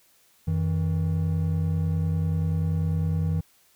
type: tone pair together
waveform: triangle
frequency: 89.8 / 160 Hz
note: F2 / D#3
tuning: +49 / +49 cents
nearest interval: minor seventh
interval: 1000 cents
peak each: -23 dBFS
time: 0.47-3.41 s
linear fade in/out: 10 ms
effects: white hiss -61 dBFS RMS until 3.75 s